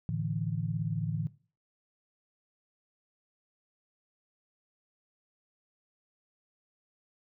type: chord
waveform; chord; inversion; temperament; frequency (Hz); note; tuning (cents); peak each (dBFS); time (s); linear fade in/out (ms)
sine; A suspended fourth; none; equal; 110 / 146.83 / 164.81; A2 / D3 / E3; 0 / 0 / 0; -34; 0.09-1.27; 0
effects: noise-tail reverb RT60 0.4 s tail -19 dB re dry